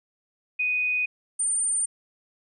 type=tone pair in turn; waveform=sine; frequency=2489 / 8988 Hz; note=D#7 / C#9; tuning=0 / +23 cents; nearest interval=octave + minor seventh; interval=2223 cents; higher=second; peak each=-22 dBFS; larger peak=neither; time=0.59-1.06 / 1.39-1.86 s; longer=neither; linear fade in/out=10 ms; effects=none